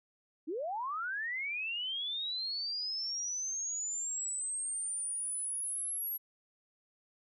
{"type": "linear sweep", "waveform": "sine", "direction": "up", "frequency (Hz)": [280, 11600], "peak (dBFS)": -34, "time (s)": [0.47, 6.18], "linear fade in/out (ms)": 20, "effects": []}